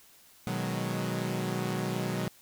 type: chord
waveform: sawtooth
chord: G# minor seventh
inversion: first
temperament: equal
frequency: 123.47 / 155.56 / 185 / 207.7 Hz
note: B2 / D#3 / F#3 / G#3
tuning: 0 / 0 / 0 / 0 cents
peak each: -31 / -33 / -30 / -34 dBFS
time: 0.47-2.28 s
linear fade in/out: 0 ms
effects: white hiss -58 dBFS RMS until 2.41 s